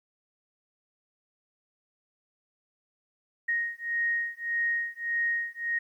sine beating tone pair, 1868 / 1869.7 Hz, A#6 / A#6, +3 / +5 cents, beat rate 1.7 Hz, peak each -30 dBFS, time 3.48-5.79 s, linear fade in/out 10 ms, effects 11-bit

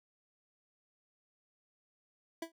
25% pulse tone with exponential decay, 329.6 Hz, E4, in tune, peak -31 dBFS, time 2.42-2.52 s, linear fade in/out 5 ms, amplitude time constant 21 ms, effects none

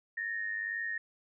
sine tone pair together, 1748 / 1850 Hz, A6 / A#6, -12 / -14 cents, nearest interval minor second, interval 98 cents, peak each -39 / -34 dBFS, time 0.17-0.98 s, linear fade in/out 5 ms, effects none

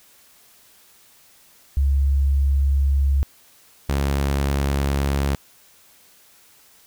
sine / sawtooth tone pair in turn, 69.1 / 69.66 Hz, C#2 / C#2, -5 / +9 cents, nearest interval unison, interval 14 cents, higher second, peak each -15 dBFS, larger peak neither, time 1.77-3.23 / 3.89-5.35 s, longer neither, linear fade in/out 0 ms, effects white hiss -53 dBFS RMS until 6.86 s

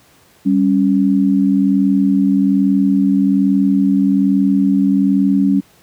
sine tone pair together, 196.01 / 277.2 Hz, G3 / C#4, 0 / 0 cents, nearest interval tritone, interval 600 cents, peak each -13 dBFS, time 0.45-5.61 s, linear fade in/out 20 ms, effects pink hiss -50 dBFS RMS until 5.82 s + high-pass 80 Hz 12 dB/octave

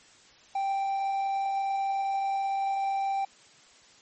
triangle tone, 784 Hz, G5, in tune, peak -24 dBFS, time 0.55-3.25 s, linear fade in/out 5 ms, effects white hiss -56 dBFS RMS until 4.01 s + MP3 32 kbps

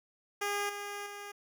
10% pulse tone with level steps, 407.5 Hz, G#4, 33 cents flat, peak -23 / -30 / -34 dBFS, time 0.41-1.32 s, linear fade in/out 10 ms, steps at 0.69 / 1.06 s, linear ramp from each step 5 ms, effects none

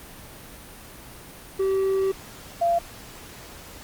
triangle / sine tone pair in turn, 385.5 / 685.1 Hz, G4 / F5, -29 / -33 cents, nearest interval minor seventh, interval 996 cents, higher second, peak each -18 dBFS, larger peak neither, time 1.59-2.12 / 2.61-2.79 s, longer first, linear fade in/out 10 ms, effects pink hiss -43 dBFS RMS until 3.83 s + Opus 32 kbps

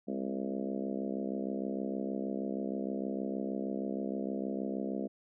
harmonic tone with a mistuned harmonic, 66.4 Hz, C2, 26 cents sharp, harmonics 3 / 4 / 5 / 6 / 7 / 8 / 9 / 10, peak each -37 / -39 / -41 / -43 / -44 / -45 / -46 / -47 dBFS, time 0.07-5.08 s, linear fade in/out 20 ms, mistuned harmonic 3, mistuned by +49 cents, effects none

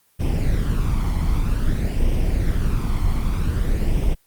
brown noise with flanger, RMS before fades -19 dBFS, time 0.19-4.15 s, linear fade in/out 20 ms, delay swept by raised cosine 0.35 to 0.94 ms, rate 0.52 Hz, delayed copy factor +0.6, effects white hiss -61 dBFS RMS until 4.26 s + Opus 24 kbps

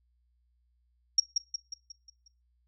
sine tone with echo, 5588 Hz, F8, in tune, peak -17 dBFS, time 1.18-1.2 s, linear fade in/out 5 ms, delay 180 ms, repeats 6, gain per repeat -6 dB, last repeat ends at 2.28 s, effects noise-tail reverb RT60 0.3 s tail -21 dB re dry + added 60 Hz sine -68 dBFS peak until 2.67 s

